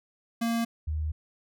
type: tone pair in turn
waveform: square / sine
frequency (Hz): 231.2 / 77.15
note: A#3 / D#2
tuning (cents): -14 / -14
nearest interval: octave + perfect fifth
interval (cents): 1900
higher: first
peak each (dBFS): -26 / -27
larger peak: first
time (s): 0.41-0.65 / 0.87-1.12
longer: second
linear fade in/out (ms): 10
effects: none